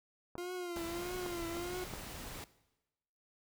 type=clicks; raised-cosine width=1 ms; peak=-28 dBFS; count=5; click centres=0.354 / 0.77 / 1.263 / 1.569 / 1.937 s
type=tone with vibrato; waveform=40% pulse; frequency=349.2 Hz; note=F4; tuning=in tune; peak=-38 dBFS; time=0.38-1.84 s; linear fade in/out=0 ms; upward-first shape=triangle; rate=1.6 Hz; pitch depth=85 cents each way
type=noise; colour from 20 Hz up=pink; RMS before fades=-46 dBFS; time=0.76-2.44 s; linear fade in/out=0 ms
effects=noise-tail reverb RT60 1.0 s tail -18 dB re dry